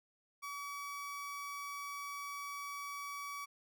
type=tone; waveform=30% pulse; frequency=1140 Hz; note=C#6; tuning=48 cents sharp; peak=-39 dBFS; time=0.42-3.46 s; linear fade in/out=20 ms; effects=none